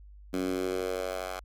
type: tone with high-pass filter sweep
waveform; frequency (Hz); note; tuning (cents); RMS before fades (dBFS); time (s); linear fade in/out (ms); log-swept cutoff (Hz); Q
10% pulse; 92.5; F#2; 0; -32; 0.33-1.4; 10; 240 to 830; 2.7
effects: added 50 Hz sine -47 dBFS peak until 1.44 s + MP3 96 kbps